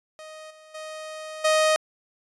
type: tone with level steps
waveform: sawtooth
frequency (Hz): 624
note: D#5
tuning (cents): +5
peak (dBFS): -36 / -44 / -31 / -14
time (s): 0.19-1.76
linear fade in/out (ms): 0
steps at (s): 0.5 / 0.74 / 1.44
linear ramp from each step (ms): 10
effects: resampled to 24000 Hz